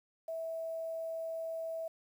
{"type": "tone with quantisation", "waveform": "sine", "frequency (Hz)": 653, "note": "E5", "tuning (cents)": -17, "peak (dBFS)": -36, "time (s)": [0.28, 1.88], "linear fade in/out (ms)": 5, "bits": 10, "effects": []}